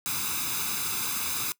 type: noise with comb filter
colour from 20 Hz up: white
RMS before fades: -30 dBFS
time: 0.06-1.52 s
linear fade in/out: 0 ms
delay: 0.8 ms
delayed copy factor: +0.75
effects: noise-tail reverb RT60 0.1 s tail -20 dB re dry + high-pass 80 Hz 12 dB/octave